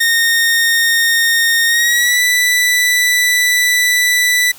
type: tone with pitch glide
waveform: sawtooth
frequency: 1844 to 1976.4 Hz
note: A#6 to B6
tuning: -19 to +1 cents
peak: -7 dBFS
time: 0-4.52 s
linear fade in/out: 10 ms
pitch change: +120 cents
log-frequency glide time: 1.66-2.21 s
effects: white hiss -39 dBFS RMS until 4.58 s